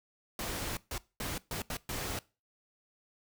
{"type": "noise bursts at uneven times", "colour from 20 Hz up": "pink", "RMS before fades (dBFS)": -37, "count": 6, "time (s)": [[0.39, 0.77], [0.91, 0.98], [1.2, 1.38], [1.51, 1.62], [1.7, 1.77], [1.89, 2.19]], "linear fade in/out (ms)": 2, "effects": ["noise-tail reverb RT60 0.3 s tail -21 dB re dry"]}